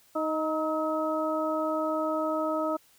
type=harmonic tone with a mistuned harmonic; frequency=312.4 Hz; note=D#4; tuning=7 cents sharp; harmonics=1 / 2 / 3 / 4; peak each=-31 / -29 / -37 / -32 dBFS; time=0.15-2.77 s; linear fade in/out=10 ms; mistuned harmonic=4; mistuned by=+41 cents; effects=white hiss -61 dBFS RMS until 2.98 s